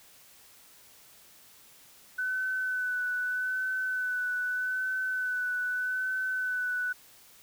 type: tone with vibrato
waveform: sine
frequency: 1503 Hz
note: F#6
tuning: 27 cents sharp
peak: -28 dBFS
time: 2.18-6.93 s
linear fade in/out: 10 ms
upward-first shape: sine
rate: 0.81 Hz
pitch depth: 20 cents each way
effects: white hiss -56 dBFS RMS until 7.42 s